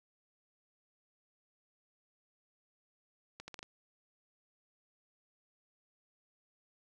accelerating click train, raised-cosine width 0.2 ms, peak -28 dBFS, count 5, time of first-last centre 3.4-3.629 s, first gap 80 ms, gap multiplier 0.78, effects none

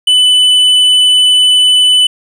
sine tone with hard clipping, 2996 Hz, F#7, 21 cents sharp, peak -6 dBFS, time 0.07-2.07 s, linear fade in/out 5 ms, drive 5 dB, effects none

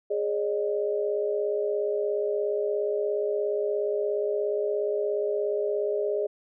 sine tone cluster, 415.2 / 555 / 612 Hz, G#4 / C#5 / D#5, 0 / +2 / -29 cents, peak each -26 / -33 / -30 dBFS, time 0.1-6.27 s, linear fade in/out 10 ms, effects none

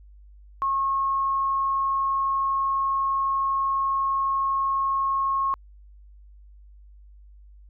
sine tone, 1087 Hz, C#6, 34 cents flat, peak -21 dBFS, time 0.62-5.54 s, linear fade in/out 0 ms, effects added 50 Hz sine -46 dBFS peak until 7.69 s

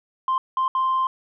sine tone bursts at uneven times, 1046.5 Hz, C6, in tune, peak -17 dBFS, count 3, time 0.28-0.38 / 0.57-0.68 / 0.75-1.07 s, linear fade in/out 2 ms, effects tanh soft clip ceiling -16 dBFS

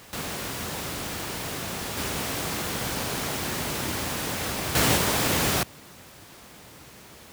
pink noise with level steps, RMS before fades -32 / -29 / -20 / -23 dBFS, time 0.13-5.63 s, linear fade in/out 0 ms, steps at 1.97 / 4.75 / 4.97 s, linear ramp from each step 2 ms, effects pink hiss -47 dBFS RMS until 7.32 s + high-pass 80 Hz 12 dB/octave

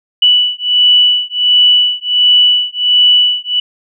sine beating tone pair, 2960 / 2961.4 Hz, F#7 / F#7, 0 / +1 cents, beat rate 1.4 Hz, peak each -10 dBFS, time 0.22-3.6 s, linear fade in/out 5 ms, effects none

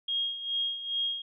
sine tone with tremolo, 3258 Hz, G#7, 34 cents flat, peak -26 dBFS, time 0.08-1.22 s, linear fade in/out 5 ms, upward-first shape sine, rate 2.4 Hz, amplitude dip 70%, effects none

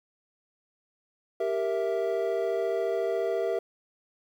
triangle chord, E diminished, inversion first, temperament equal, 392 / 466.2 / 659.3 Hz, G4 / Bb4 / E5, 0 / 0 / 0 cents, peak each -28 dBFS, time 1.4-3.59 s, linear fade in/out 5 ms, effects 10-bit

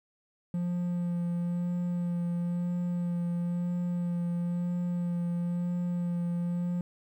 triangle tone with vibrato, 174.61 Hz, F3, in tune, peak -26 dBFS, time 0.54-6.81 s, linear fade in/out 2 ms, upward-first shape sine, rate 1 Hz, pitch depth 16 cents each way, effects 11-bit

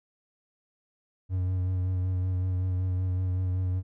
triangle tone with vibrato, 92 Hz, F#2, 9 cents flat, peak -23 dBFS, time 1.29-3.83 s, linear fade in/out 50 ms, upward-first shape sine, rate 5.3 Hz, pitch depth 23 cents each way, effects none

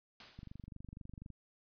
white noise with exponential decay, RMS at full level -48 dBFS, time 0.2-0.66 s, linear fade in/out 2 ms, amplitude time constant 100 ms
click train, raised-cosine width 5 ms, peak -36 dBFS, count 23, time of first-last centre 0.39-1.303 s, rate 24.1 Hz
effects resampled to 11025 Hz

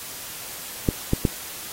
clicks, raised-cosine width 3 ms, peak -5 dBFS, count 3, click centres 0.888 / 1.134 / 1.252 s, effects white hiss -36 dBFS RMS until 1.72 s + AAC 48 kbps

